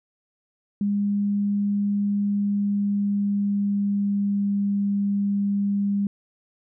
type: tone with pitch glide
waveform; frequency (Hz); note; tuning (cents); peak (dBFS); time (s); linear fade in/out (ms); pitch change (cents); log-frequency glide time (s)
sine; 203 to 201; G#3 to G3; -39 to +44; -20; 0.81-6.07; 2; -17; 2.24-4.69
effects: none